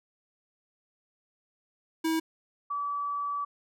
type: tone pair in turn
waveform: square / sine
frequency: 322.6 / 1149.6 Hz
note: E4 / D6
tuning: -37 / -37 cents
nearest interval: octave + minor seventh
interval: 2200 cents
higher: second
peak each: -26 / -29 dBFS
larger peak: first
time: 2.04-2.2 / 2.7-3.45 s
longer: second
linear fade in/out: 10 ms
effects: none